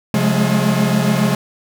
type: tone cluster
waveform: 45% pulse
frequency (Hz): 136.6 / 178.5 / 207.2 / 214.5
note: C#3 / F3 / G#3 / A3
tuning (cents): -25 / +38 / -4 / -44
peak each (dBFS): -19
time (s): 0.14-1.35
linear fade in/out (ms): 2
effects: none